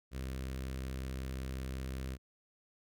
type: tone with notch filter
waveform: sawtooth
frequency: 65.4 Hz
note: C2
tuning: in tune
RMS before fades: -40 dBFS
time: 0.11-2.18 s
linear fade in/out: 50 ms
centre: 840 Hz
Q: 1.4
effects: none